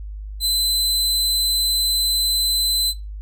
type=tone; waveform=sawtooth; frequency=4040 Hz; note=B7; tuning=39 cents sharp; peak=-14 dBFS; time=0.4-2.94 s; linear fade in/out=50 ms; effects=noise-tail reverb RT60 0.2 s tail -19 dB re dry + added 51 Hz sine -29 dBFS peak until 3.21 s